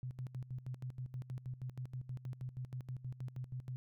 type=tone with tremolo; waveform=sine; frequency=127 Hz; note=B2; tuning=49 cents sharp; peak=-39 dBFS; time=0.03-3.76 s; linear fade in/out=0 ms; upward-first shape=square; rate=6.3 Hz; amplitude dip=80%; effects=none